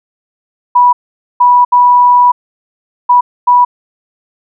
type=tone bursts at uneven times; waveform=sine; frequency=980 Hz; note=B5; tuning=14 cents flat; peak=-3 dBFS; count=5; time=0.75-0.93 / 1.4-1.65 / 1.72-2.32 / 3.09-3.21 / 3.47-3.65 s; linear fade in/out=10 ms; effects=none